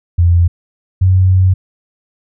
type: tone pair in turn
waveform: sine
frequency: 86.2 / 93.23 Hz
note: F2 / F#2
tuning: -22 / +14 cents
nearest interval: minor second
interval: 136 cents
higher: second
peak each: -6 dBFS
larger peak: neither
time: 0.18-0.48 / 1.01-1.54 s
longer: second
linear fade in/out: 10 ms
effects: none